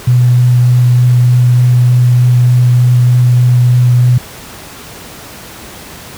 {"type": "tone with vibrato", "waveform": "sine", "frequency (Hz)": 123.47, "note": "B2", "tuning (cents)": 0, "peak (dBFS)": -4, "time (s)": [0.07, 4.18], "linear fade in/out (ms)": 5, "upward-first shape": "sine", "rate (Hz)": 3.3, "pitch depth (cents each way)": 8, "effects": ["pink hiss -30 dBFS RMS until 6.17 s", "high-pass 60 Hz 12 dB/octave"]}